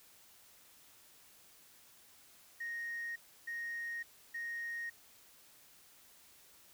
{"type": "tone bursts", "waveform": "sine", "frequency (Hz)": 1864.7, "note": "A#6", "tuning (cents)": 0, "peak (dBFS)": -37, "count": 3, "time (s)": [2.6, 4.9], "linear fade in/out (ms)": 10, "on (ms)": 560, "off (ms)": 310, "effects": ["tanh soft clip ceiling -35 dBFS", "white hiss -62 dBFS RMS until 6.73 s"]}